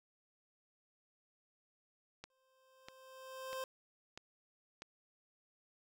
click train, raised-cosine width 0.2 ms, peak -30 dBFS, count 5, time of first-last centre 2.24-4.821 s, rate 1.55 Hz
25% pulse tone with exponential growth, 523.3 Hz, C5, in tune, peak -35 dBFS, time 2.3-3.64 s, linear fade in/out 1 ms, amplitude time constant 290 ms
effects none

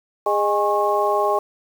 harmonic tone with a mistuned harmonic, 205.4 Hz, G#3, 19 cents flat, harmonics 2 / 3 / 4 / 5, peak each -22 / -22 / -22 / -22 dBFS, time 0.26-1.39 s, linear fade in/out 5 ms, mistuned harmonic 5, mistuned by +100 cents, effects 7-bit

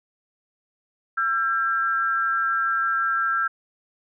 sine tone pair together, 1347 / 1601.9 Hz, E6 / G6, +37 / +37 cents, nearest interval minor third, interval 300 cents, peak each -22 / -24 dBFS, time 1.17-3.48 s, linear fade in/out 10 ms, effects none

